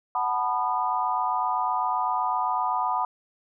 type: chord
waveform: sine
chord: B dominant seventh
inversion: second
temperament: equal with one note detuned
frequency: 740 / 880 / 987.8 / 1221.7 Hz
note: F#5 / A5 / B5 / D#6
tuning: 0 / 0 / 0 / -32 cents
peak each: -29 / -30 / -26 / -30 dBFS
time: 0.15-3.05 s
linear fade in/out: 2 ms
effects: none